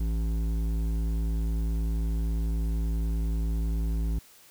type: tone with hard clipping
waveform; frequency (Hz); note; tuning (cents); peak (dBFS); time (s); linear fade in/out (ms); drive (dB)
sine; 55.1; A1; +3; -27; 0-4.19; 5; 11
effects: white hiss -55 dBFS RMS until 4.5 s